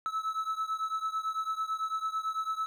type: beating tone pair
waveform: triangle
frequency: 1300 / 1309 Hz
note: E6 / E6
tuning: -24 / -13 cents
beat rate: 9 Hz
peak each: -31 / -33 dBFS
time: 0.06-2.66 s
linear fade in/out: 0 ms
effects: none